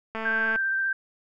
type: click train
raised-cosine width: 0.5 ms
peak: -18 dBFS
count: 92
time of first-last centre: 0.15-0.56 s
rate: 222 Hz
type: tone with vibrato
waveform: sine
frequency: 1568 Hz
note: G6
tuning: in tune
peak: -23 dBFS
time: 0.25-0.93 s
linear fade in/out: 5 ms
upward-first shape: sine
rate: 15 Hz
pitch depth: 15 cents each way
effects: none